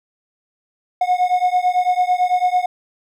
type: beating tone pair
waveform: triangle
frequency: 722 / 731 Hz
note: F#5 / F#5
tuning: -43 / -21 cents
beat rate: 9 Hz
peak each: -15 / -16 dBFS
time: 1.01-2.66 s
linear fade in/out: 5 ms
effects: none